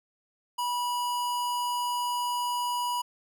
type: tone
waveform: square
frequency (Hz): 975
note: B5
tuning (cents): -23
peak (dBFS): -28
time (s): 0.58-3.02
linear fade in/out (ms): 10
effects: none